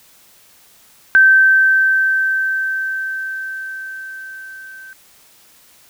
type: tone with level ramp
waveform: sine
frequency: 1551 Hz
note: G6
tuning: 19 cents flat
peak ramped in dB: -5 to -34 dBFS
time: 1.15-4.93 s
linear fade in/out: 0 ms
effects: white hiss -49 dBFS RMS until 5.89 s